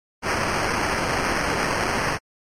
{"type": "noise with sample-and-hold", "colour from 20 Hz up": "blue", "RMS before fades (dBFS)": -23, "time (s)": [0.22, 2.19], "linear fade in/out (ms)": 50, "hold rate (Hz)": 3675, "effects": ["low-pass 8000 Hz 12 dB/octave", "MP3 64 kbps"]}